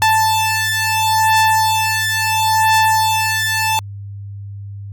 sawtooth beating tone pair, 880 / 880.73 Hz, A5 / A5, 0 / +1 cents, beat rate 0.73 Hz, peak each -12 dBFS, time 0.02-3.79 s, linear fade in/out 0 ms, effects added 100 Hz sine -27 dBFS peak until 4.92 s + Opus 48 kbps

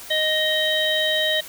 harmonic tone with a mistuned harmonic, 622 Hz, D#5, 1 cent flat, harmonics 1 / 3 / 5 / 6, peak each -24 / -24 / -24 / -24 dBFS, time 0.1-1.41 s, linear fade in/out 10 ms, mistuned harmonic 6, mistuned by +35 cents, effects white hiss -39 dBFS RMS until 1.48 s

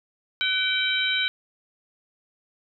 harmonic tone with a mistuned harmonic, 773 Hz, G5, 24 cents flat, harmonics 2 / 3 / 4 / 5, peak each -27 / -27 / -27 / -27 dBFS, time 0.41-1.28 s, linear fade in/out 0 ms, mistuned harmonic 2, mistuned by -52 cents, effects none

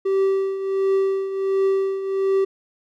triangle tone with tremolo, 387.6 Hz, G4, 20 cents flat, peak -13 dBFS, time 0.05-2.45 s, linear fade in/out 10 ms, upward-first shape triangle, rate 1.4 Hz, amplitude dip 70%, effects none

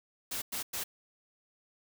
white noise bursts, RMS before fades -36 dBFS, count 3, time 0.31-0.84 s, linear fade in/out 10 ms, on 110 ms, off 100 ms, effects none

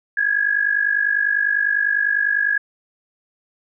sine tone pair together, 1641 / 1691 Hz, G#6 / G#6, -21 / +31 cents, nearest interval minor second, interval 52 cents, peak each -19 dBFS, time 0.17-2.58 s, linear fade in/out 5 ms, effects none

